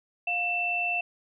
sine tone pair together, 708 / 2671 Hz, F5 / E7, +23 / +22 cents, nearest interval octave + major seventh, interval 2299 cents, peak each -32 / -26 dBFS, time 0.27-1.01 s, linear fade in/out 5 ms, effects none

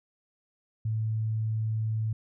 sine tone, 110 Hz, A2, in tune, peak -26 dBFS, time 0.85-2.13 s, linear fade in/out 5 ms, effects none

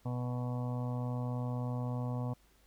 harmonic tone, 123.47 Hz, B2, in tune, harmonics 1 / 2 / 4 / 5 / 6 / 7 / 8 / 9, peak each -34 / -40 / -46 / -48 / -50 / -51 / -52 / -53 dBFS, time 0.05-2.34 s, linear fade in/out 10 ms, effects added 50 Hz sine -68 dBFS peak until 2.66 s + pink hiss -68 dBFS RMS until 2.66 s

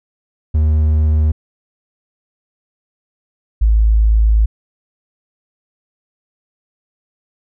triangle / sine tone pair in turn, 77 / 54.14 Hz, D#2 / A1, -17 / -27 cents, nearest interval tritone, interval 610 cents, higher first, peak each -8 dBFS, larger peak neither, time 0.54-1.32 / 3.61-4.46 s, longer second, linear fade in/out 10 ms, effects none

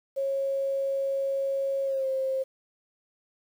sine tone with pitch glide, 546 to 530.2 Hz, C#5 to C5, -26 to +23 cents, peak -25 dBFS, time 0.16-2.44 s, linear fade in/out 20 ms, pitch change -51 cents, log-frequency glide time 1.84-2.07 s, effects 9-bit

